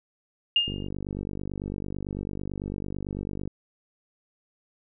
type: tone with exponential decay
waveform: sine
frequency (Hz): 2825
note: F7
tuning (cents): +19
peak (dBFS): -16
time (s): 0.56-0.88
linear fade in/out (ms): 2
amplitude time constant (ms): 68
type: click train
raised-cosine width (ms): 3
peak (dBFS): -20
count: 138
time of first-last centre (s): 0.68-3.476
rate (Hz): 49
effects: none